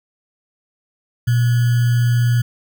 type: tone with sample-and-hold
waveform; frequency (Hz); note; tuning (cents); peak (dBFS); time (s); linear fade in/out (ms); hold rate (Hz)
sine; 120; B2; -49; -12; 1.27-2.42; 10; 1575
effects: none